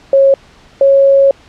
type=tone pair in turn; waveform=sine; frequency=546 / 549.5 Hz; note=C#5 / C#5; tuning=-26 / -15 cents; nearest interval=unison; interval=11 cents; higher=second; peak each=-4 dBFS; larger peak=neither; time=0.13-0.34 / 0.81-1.31 s; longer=second; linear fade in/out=2 ms; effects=pink hiss -43 dBFS RMS until 1.48 s + low-pass 5000 Hz 12 dB/octave